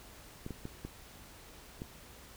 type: clicks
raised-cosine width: 3 ms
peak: -27 dBFS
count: 5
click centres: 0.464 / 0.507 / 0.654 / 0.85 / 1.819 s
effects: added 60 Hz sine -61 dBFS peak until 2.36 s + pink hiss -54 dBFS RMS until 2.36 s